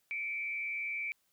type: tone with frequency modulation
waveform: sine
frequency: 2315 Hz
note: D7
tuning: 25 cents flat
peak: -34 dBFS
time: 0.11-1.12 s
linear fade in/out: 0 ms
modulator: 121 Hz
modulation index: 0.64
effects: white hiss -75 dBFS RMS until 1.32 s